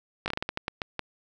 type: slowing click train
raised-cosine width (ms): 0.3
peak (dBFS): -13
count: 11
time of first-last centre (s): 0.26-0.993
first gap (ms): 19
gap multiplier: 1.28
effects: none